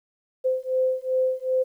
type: beating tone pair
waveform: sine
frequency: 515 / 517.6 Hz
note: C5 / C5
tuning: -28 / -19 cents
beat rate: 2.6 Hz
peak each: -24 dBFS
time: 0.44-1.64 s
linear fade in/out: 20 ms
effects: 10-bit